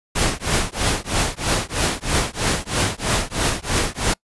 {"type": "noise with tremolo", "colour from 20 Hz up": "pink", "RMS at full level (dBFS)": -17, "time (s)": [0.15, 4.14], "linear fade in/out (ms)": 10, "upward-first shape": "triangle", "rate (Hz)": 3.1, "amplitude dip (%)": 100, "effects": ["noise-tail reverb RT60 0.1 s tail -26 dB re dry", "resampled to 24000 Hz"]}